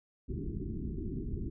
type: low-pass noise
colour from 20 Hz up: pink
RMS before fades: -37 dBFS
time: 0.28-1.5 s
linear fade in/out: 10 ms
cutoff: 400 Hz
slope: 96 dB/octave
effects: none